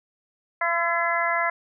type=harmonic tone with a mistuned harmonic; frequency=339.7 Hz; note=F4; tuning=48 cents flat; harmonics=2 / 3 / 4 / 5 / 6; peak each=-27 / -27 / -28 / -28 / -27 dBFS; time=0.61-1.5 s; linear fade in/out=5 ms; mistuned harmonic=4; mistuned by=-19 cents; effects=none